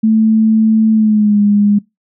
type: tone with pitch glide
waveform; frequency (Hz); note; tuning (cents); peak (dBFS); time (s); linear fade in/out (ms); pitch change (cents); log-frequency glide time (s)
sine; 220 to 205.3; A3 to G#3; 0 to -20; -7; 0.03-1.79; 10; -120; 0.92-1.4
effects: noise-tail reverb RT60 0.2 s tail -23 dB re dry